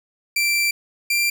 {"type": "tone pair in turn", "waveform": "sawtooth", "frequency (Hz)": [2349, 2369], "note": ["D7", "D7"], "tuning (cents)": [0, 14], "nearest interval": "unison", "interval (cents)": 14, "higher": "second", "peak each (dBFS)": -14, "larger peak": "neither", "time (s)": [[0.36, 0.71], [1.1, 1.3]], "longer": "first", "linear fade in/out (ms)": 5, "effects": []}